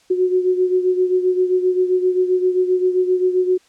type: beating tone pair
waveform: sine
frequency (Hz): 365.5 / 373.1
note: F#4 / F#4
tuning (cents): -21 / +14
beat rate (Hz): 7.6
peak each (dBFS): -15 / -21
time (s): 0.1-3.58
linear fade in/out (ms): 10
effects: white hiss -55 dBFS RMS until 3.68 s + low-pass 7000 Hz 12 dB/octave